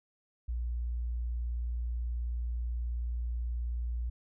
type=tone; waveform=sine; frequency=59.3 Hz; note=A#1; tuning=30 cents sharp; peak=-31 dBFS; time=0.48-4.1 s; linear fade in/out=10 ms; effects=none